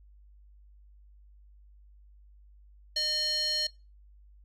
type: tone with band-pass filter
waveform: square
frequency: 608 Hz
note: D#5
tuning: 40 cents flat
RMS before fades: -29 dBFS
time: 2.96-3.67 s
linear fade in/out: 5 ms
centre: 4400 Hz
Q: 6.3
effects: noise-tail reverb RT60 0.3 s tail -25 dB re dry + added 50 Hz sine -53 dBFS peak until 4.44 s